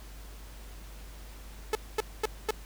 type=tone bursts; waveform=sawtooth; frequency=432.6 Hz; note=A4; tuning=29 cents flat; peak=-21 dBFS; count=4; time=1.73-2.508 s; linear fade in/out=2 ms; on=22 ms; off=230 ms; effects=added 50 Hz sine -44 dBFS peak until 2.65 s + pink hiss -52 dBFS RMS until 2.65 s